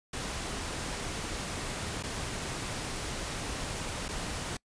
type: noise with dropouts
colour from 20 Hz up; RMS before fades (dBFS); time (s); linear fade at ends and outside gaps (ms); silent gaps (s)
pink; -36; 0.13-4.57; 5; 2.027-2.035 / 4.083-4.087
effects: noise-tail reverb RT60 0.1 s tail -25 dB re dry + resampled to 22050 Hz